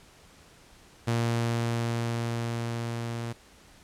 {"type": "tone with level ramp", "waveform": "sawtooth", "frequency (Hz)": 116.9, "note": "A#2", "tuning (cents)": 5, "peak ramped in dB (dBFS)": [-20, -28], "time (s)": [1.07, 3.33], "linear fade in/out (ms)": 10, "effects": ["pink hiss -55 dBFS RMS until 3.83 s", "low-pass 10000 Hz 12 dB/octave"]}